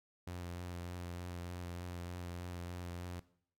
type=tone with vibrato; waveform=sawtooth; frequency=88.1 Hz; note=F2; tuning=16 cents sharp; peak=-38 dBFS; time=0.27-3.2 s; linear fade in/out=5 ms; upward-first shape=sine; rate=3.3 Hz; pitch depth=20 cents each way; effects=noise-tail reverb RT60 0.6 s tail -18 dB re dry